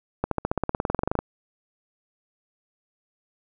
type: accelerating click train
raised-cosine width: 1 ms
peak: -9 dBFS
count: 19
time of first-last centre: 0.24-1.19 s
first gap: 73 ms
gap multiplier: 0.96
effects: none